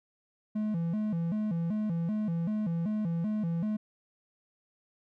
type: tone with vibrato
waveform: triangle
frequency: 189.2 Hz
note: F#3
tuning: 39 cents sharp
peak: -26 dBFS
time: 0.55-3.77 s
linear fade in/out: 10 ms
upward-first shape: square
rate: 2.6 Hz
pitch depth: 210 cents each way
effects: none